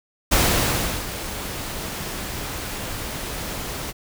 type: noise with ADSR envelope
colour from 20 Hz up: pink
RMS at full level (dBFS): -17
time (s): 0.31-3.93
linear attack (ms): 13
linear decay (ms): 720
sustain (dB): -13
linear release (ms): 34
effects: none